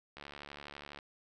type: click train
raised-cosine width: 0.3 ms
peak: -30 dBFS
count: 60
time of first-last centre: 0.17-0.988 s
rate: 72.1 Hz
effects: none